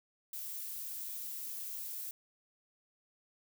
violet noise, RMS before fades -42 dBFS, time 0.33-2.11 s, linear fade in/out 2 ms, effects none

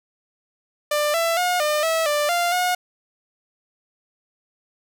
sawtooth tone with pitch steps, 594 / 667 / 718 / 602 / 650 / 591 / 696 / 722 Hz, D5 / E5 / F5 / D5 / E5 / D5 / F5 / F#5, +20 / +20 / +48 / +43 / -24 / +11 / -6 / -43 cents, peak -15 dBFS, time 0.91-2.75 s, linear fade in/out 5 ms, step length 230 ms, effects none

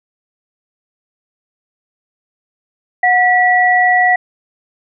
sine tone pair together, 729.4 / 1946 Hz, F#5 / B6, -25 / -26 cents, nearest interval octave + perfect fourth, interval 1699 cents, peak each -11 dBFS, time 3.03-4.16 s, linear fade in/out 5 ms, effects none

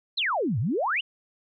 sine exponential two-way sweep, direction down then up, 4340 to 98 to 3127 Hz, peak -23 dBFS, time 0.17-1.01 s, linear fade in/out 10 ms, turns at 0.59 s, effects none

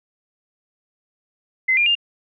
sine tone with pitch steps, 2055 / 2402 / 2807 Hz, C7 / D7 / F7, -32 / +38 / +8 cents, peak -14 dBFS, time 1.68-1.953 s, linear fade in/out 10 ms, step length 91 ms, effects none

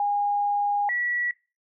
sine tone pair in turn, 817 / 1939.4 Hz, G#5 / B6, -29 / -32 cents, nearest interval octave + minor third, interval 1497 cents, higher second, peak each -21 / -24 dBFS, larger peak first, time 0-0.89 / 0.89-1.31 s, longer first, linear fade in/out 2 ms, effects noise-tail reverb RT60 0.3 s tail -20 dB re dry

